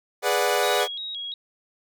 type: chord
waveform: sawtooth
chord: G# half-diminished seventh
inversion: none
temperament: equal with one note detuned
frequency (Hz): 415.3 / 493.9 / 587.3 / 735.3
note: G#4 / B4 / D5 / F#5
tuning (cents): 0 / 0 / 0 / -11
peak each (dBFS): -22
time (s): 0.22-0.88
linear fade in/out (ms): 50
type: tone with vibrato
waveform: sine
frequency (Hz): 3543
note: A7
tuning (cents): +11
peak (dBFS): -30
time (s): 0.63-1.34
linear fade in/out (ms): 2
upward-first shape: square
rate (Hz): 2.9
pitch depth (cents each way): 120
effects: none